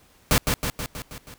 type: noise with echo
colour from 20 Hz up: pink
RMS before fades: -18 dBFS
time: 0.31-0.38 s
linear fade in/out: 0 ms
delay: 160 ms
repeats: 6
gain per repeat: -4 dB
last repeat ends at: 1.34 s
effects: pink hiss -57 dBFS RMS until 1.38 s